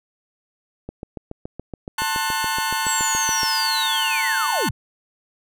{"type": "click train", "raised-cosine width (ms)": 2, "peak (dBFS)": -18, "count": 19, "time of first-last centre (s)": [0.89, 3.432], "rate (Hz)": 7.08}
{"type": "chord", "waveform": "sawtooth", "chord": "F# diminished", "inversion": "first", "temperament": "just", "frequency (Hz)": [888, 1065.6, 1480], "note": ["A5", "C6", "F#6"], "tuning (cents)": [16, 31, 0], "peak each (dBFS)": [-20, -24, -23], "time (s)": [1.98, 4.69], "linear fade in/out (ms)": 5}
{"type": "linear sweep", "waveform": "sine", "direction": "down", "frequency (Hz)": [7890, 73.42], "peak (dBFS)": -22, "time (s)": [2.86, 4.71], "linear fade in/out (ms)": 5}
{"effects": []}